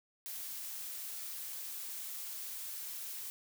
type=noise; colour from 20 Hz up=blue; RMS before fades=-43 dBFS; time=0.26-3.3 s; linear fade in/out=0 ms; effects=none